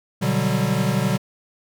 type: chord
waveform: square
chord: G major seventh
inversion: first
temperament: equal with one note detuned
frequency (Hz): 123.47 / 146.83 / 185 / 196.79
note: B2 / D3 / F#3 / G3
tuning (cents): 0 / 0 / 0 / +7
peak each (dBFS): -25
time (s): 0.21-1.18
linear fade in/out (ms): 20
effects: none